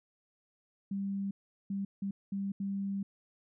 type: tone bursts at uneven times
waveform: sine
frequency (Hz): 197.3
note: G3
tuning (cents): +11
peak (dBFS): -32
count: 5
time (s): 0.91-1.31 / 1.7-1.85 / 2.02-2.11 / 2.32-2.52 / 2.6-3.03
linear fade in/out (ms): 5
effects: none